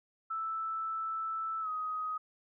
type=tone with pitch glide; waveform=sine; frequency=1318.5 to 1256.8 Hz; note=E6 to D#6; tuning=0 to +17 cents; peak=-33 dBFS; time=0.3-2.18 s; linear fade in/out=10 ms; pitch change=-83 cents; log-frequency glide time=1.61-1.69 s; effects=none